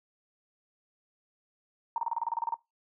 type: tone bursts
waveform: sine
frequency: 925 Hz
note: A#5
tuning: 14 cents flat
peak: -26 dBFS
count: 12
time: 1.96-2.542 s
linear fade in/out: 2 ms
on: 21 ms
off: 30 ms
effects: noise-tail reverb RT60 0.2 s tail -20 dB re dry